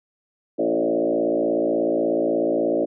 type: tone with frequency modulation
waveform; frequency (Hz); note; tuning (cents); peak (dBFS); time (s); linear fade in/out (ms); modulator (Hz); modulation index
sine; 449.7; A4; +38; -18; 0.58-2.86; 20; 56.5; 3.2
effects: none